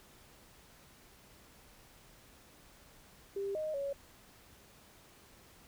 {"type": "tone with pitch steps", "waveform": "sine", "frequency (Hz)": [396.2, 620, 558], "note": ["G4", "D#5", "C#5"], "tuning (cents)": [18, -6, 11], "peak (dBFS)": -34, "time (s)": [3.36, 3.93], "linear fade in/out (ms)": 5, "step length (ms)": 190, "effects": ["pink hiss -60 dBFS RMS until 5.67 s"]}